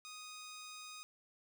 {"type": "tone", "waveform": "10% pulse", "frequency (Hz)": 1245, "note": "D#6", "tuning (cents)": 1, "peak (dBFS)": -40, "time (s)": [0.05, 1.03], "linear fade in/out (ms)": 0, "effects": []}